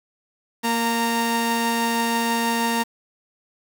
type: tone pair together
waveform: sawtooth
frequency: 232.3 / 923 Hz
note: A#3 / A#5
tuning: -6 / -17 cents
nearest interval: 2 octaves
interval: 2389 cents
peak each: -19 dBFS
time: 0.63-2.84 s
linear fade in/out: 20 ms
effects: 7-bit